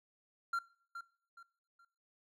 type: tone with echo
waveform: triangle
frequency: 1379 Hz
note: F6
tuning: 22 cents flat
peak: -30 dBFS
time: 0.53-0.59 s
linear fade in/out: 5 ms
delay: 420 ms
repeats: 3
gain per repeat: -10 dB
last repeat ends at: 1.85 s
effects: noise-tail reverb RT60 0.5 s tail -20 dB re dry